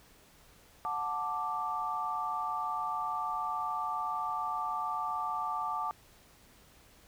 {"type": "chord", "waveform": "sine", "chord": "D major", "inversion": "first", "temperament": "just", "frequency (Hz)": [734.2, 881, 1174.7], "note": ["F#5", "A5", "D6"], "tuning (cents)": [-14, 2, 0], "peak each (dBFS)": [-39, -36, -34], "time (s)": [0.85, 5.91], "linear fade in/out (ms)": 0, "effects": ["pink hiss -60 dBFS RMS until 7.07 s"]}